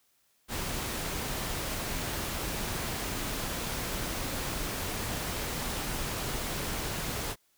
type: noise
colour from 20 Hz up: pink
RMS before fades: -34 dBFS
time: 0.48-7.36 s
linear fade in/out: 50 ms
effects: white hiss -70 dBFS RMS until 7.57 s